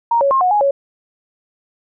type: tone with pitch steps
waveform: sine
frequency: 934 / 556 / 1067 / 730 / 832 / 556 Hz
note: A#5 / C#5 / C6 / F#5 / G#5 / C#5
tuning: +3 / +5 / +34 / -24 / +3 / +5 cents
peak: -11 dBFS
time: 0.11-0.71 s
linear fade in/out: 5 ms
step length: 100 ms
effects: none